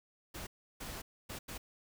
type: noise bursts at uneven times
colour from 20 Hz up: pink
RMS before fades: -44 dBFS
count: 4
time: 0.34-0.47 / 0.8-1.02 / 1.29-1.39 / 1.48-1.58 s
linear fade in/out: 10 ms
effects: none